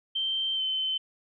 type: tone with pitch glide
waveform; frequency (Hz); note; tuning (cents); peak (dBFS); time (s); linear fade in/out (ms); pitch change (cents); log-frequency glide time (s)
sine; 3128 to 3069; G7 to G7; -4 to -37; -26; 0.15-0.98; 10; -33; 0.55-0.61
effects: none